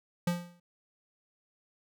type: tone with exponential decay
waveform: square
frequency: 174.61 Hz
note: F3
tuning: in tune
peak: -25 dBFS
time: 0.27-0.6 s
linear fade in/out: 5 ms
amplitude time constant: 70 ms
effects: none